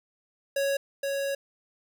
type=tone pair in turn; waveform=square; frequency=554.4 / 554.4 Hz; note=C#5 / C#5; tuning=0 / 0 cents; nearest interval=unison; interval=0 cents; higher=neither; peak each=-25 / -28 dBFS; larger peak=first; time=0.56-0.77 / 1.03-1.35 s; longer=second; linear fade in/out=5 ms; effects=11-bit